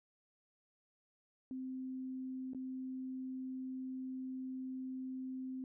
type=tone with dropouts; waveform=sine; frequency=259.6 Hz; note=C4; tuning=13 cents flat; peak=-40 dBFS; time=1.51-5.64 s; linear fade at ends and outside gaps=1 ms; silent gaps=2.534-2.547 s; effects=none